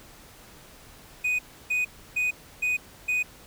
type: tone bursts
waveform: triangle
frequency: 2489 Hz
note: D#7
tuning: in tune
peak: -21 dBFS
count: 5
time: 1.24-3.23 s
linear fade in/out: 10 ms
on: 150 ms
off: 310 ms
effects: pink hiss -50 dBFS RMS until 3.46 s